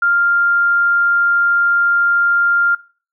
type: tone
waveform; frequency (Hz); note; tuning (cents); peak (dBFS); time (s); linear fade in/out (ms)
sine; 1396.9; F6; 0; -11; 0.02-2.75; 5
effects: noise-tail reverb RT60 0.4 s tail -21 dB re dry